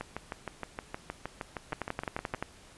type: two click trains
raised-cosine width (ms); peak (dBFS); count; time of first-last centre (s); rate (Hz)
0.5; -20 / -17; 16 / 9; 0.01-2.346 / 1.73-2.426; 6.42 / 11.5
effects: pink hiss -55 dBFS RMS until 2.77 s + resampled to 24000 Hz